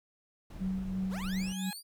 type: noise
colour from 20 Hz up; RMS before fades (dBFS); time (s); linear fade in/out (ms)
brown; -44; 0.5-1.53; 5
type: tone with tremolo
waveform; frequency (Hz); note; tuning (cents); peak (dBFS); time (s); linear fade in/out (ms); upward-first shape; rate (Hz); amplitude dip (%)
sine; 188.8; F#3; +35; -29; 0.6-1.71; 20; triangle; 2.9; 55
type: tone with exponential growth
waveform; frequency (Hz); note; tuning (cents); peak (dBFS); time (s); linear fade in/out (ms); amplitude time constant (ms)
15% pulse; 830.6; G#5; 0; -33; 1.04-1.73; 1; 150
type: linear sweep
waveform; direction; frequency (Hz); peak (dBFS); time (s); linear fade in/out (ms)
20% pulse; up; 261.6 to 4867; -36; 1.09-1.83; 50
effects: none